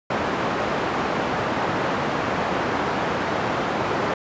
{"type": "band-pass noise", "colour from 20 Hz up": "white", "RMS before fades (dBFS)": -24, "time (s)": [0.1, 4.14], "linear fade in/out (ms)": 5, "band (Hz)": [110, 1100], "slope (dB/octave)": 12, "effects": ["resampled to 16000 Hz"]}